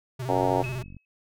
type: tone with vibrato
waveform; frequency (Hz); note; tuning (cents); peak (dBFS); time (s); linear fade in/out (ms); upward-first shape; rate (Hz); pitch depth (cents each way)
square; 126.6; B2; +43; -31; 0.19-0.83; 10; square; 16; 68
type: harmonic tone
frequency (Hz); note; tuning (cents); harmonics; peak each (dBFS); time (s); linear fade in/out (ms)
92.5; F#2; 0; 3 / 4 / 5 / 6 / 7 / 8 / 9 / 10; -30 / -30 / -30 / -30 / -30 / -30 / -30 / -30; 0.28-0.63; 20
type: click train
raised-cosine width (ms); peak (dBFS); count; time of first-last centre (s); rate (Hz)
5; -32; 31; 0.33-0.967; 47.1
type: tone with exponential decay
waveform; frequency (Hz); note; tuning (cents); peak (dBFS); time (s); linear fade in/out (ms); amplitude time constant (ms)
sine; 2569; E7; -45; -32; 0.64-1.05; 1; 88
effects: none